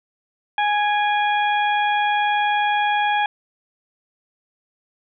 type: harmonic tone with a mistuned harmonic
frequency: 830.6 Hz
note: G#5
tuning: in tune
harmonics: 1 / 2 / 3 / 4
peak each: -18 / -24 / -28 / -30 dBFS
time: 0.58-3.26 s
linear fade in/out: 2 ms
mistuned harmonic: 3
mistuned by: -43 cents
effects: none